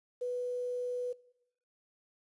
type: tone with quantisation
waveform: sine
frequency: 493.9 Hz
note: B4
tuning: in tune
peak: -32 dBFS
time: 0.21-1.13 s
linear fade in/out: 10 ms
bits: 10
effects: noise-tail reverb RT60 0.8 s tail -21 dB re dry + resampled to 24000 Hz